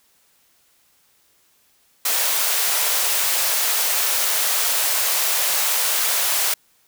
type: high-pass noise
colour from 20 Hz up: white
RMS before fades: -20 dBFS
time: 2.05-6.54 s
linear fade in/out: 5 ms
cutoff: 490 Hz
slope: 24 dB/octave
effects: white hiss -60 dBFS RMS until 6.87 s